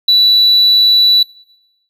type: tone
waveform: triangle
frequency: 3951 Hz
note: B7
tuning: in tune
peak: -3 dBFS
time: 0.08-1.23 s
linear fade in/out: 5 ms
effects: noise-tail reverb RT60 0.9 s tail -25 dB re dry + tanh soft clip ceiling -2 dBFS